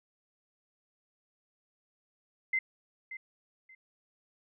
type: tone with echo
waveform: sine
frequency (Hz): 2070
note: C7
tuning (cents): -19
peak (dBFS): -26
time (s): 2.53-2.59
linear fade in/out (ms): 5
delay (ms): 580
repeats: 2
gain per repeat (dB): -13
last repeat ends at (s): 3.75
effects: none